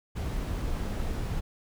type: noise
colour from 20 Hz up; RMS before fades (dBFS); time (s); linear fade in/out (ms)
brown; -31; 0.15-1.41; 20
effects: none